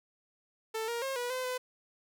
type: tone with pitch steps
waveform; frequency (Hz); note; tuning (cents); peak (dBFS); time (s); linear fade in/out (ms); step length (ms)
sawtooth; 443.4 / 470.2 / 537 / 487.2 / 512 / 505; A4 / A#4 / C5 / B4 / C5 / B4; +13 / +15 / +45 / -24 / -38 / +39; -29; 0.74-1.58; 10; 140
effects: none